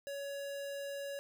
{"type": "tone", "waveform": "square", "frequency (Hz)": 561, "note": "C#5", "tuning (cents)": 21, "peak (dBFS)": -40, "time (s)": [0.07, 1.19], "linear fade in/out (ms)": 0, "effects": []}